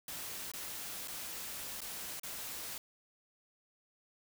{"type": "noise with dropouts", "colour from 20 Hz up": "white", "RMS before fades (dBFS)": -43, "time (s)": [0.08, 2.78], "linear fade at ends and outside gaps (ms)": 2, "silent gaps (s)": [[0.517, 0.536], [1.075, 1.081], [1.806, 1.816], [2.197, 2.233]], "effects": []}